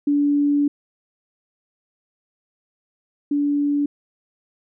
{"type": "tone pair in turn", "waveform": "sine", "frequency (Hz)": [288.5, 288.5], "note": ["D4", "D4"], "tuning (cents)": [-31, -31], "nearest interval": "unison", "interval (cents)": 0, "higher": "neither", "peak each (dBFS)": [-15, -17], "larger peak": "first", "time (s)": [[0.07, 0.68], [3.31, 3.86]], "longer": "first", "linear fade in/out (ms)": 5, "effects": []}